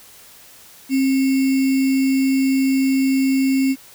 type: tone with sample-and-hold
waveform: sine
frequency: 266.9 Hz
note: C4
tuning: 35 cents sharp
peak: -14 dBFS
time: 0.89-3.76 s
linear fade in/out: 50 ms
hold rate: 2450 Hz
effects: white hiss -45 dBFS RMS until 3.94 s